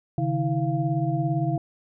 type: tone cluster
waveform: sine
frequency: 137 / 154.6 / 326 / 691 Hz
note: C#3 / D#3 / E4 / F5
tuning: -20 / -11 / -19 / -19 cents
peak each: -25 / -27 / -29 / -30 dBFS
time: 0.18-1.58 s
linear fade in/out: 2 ms
effects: none